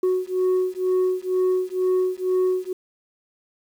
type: beating tone pair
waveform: sine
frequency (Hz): 368.2 / 370.3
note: F#4 / F#4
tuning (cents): -8 / +1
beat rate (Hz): 2.1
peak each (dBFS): -20 / -20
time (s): 0.03-2.73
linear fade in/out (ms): 5
effects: tanh soft clip ceiling -16 dBFS + 8-bit